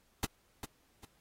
pink noise with echo, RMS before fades -32 dBFS, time 0.23-0.25 s, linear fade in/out 2 ms, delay 400 ms, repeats 2, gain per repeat -10 dB, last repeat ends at 1.05 s, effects pink hiss -71 dBFS RMS until 1.2 s + AAC 48 kbps

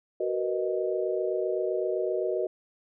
sine chord, B major seventh, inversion second, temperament equal with one note detuned, 374.1 / 466.2 / 493.9 / 622.3 Hz, F#4 / A#4 / B4 / D#5, +19 / 0 / 0 / 0 cents, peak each -29 / -32 / -35 / -31 dBFS, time 0.2-2.47 s, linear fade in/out 5 ms, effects none

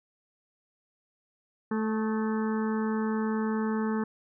harmonic tone with a mistuned harmonic, 218.8 Hz, A3, 9 cents flat, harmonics 1 / 2 / 4 / 5 / 6 / 7 / 8, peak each -27 / -33 / -39 / -41 / -43 / -44 / -45 dBFS, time 1.71-4.04 s, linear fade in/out 5 ms, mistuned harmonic 6, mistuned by -40 cents, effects none

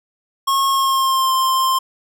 square tone with pitch glide, 1088 to 1050.9 Hz, C#6 to C6, -33 to +7 cents, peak -15 dBFS, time 0.47-1.79 s, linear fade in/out 10 ms, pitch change -60 cents, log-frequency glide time 0.68-1.32 s, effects none

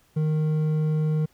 triangle tone with hard clipping, 154.7 Hz, D#3, 10 cents flat, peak -22 dBFS, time 0.16-1.26 s, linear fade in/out 10 ms, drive 9 dB, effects pink hiss -62 dBFS RMS until 1.33 s

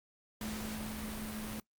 sine tone in noise, 215.6 Hz, A3, 35 cents flat, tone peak -40 dBFS, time 0.41-1.6 s, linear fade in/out 2 ms, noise pink, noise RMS -43 dBFS, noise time 0.41-1.6 s, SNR 0 dB, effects noise-tail reverb RT60 0.1 s tail -21 dB re dry + Opus 48 kbps

